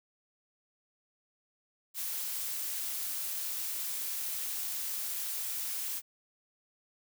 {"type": "noise", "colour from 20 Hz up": "blue", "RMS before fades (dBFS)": -36, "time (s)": [1.94, 6.02], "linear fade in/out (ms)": 50, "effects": []}